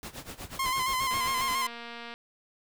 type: noise with tremolo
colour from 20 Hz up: pink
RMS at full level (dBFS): -39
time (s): 0.03-1.55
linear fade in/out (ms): 0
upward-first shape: sine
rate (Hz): 8.2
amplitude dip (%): 85
type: tone with vibrato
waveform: sawtooth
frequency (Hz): 1046.5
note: C6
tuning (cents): 0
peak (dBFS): -23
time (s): 0.59-1.67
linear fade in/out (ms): 5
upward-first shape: square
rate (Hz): 7.3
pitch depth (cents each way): 37
type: click train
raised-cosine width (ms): 0.3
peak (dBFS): -26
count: 243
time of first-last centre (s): 1.11-2.14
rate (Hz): 235
effects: none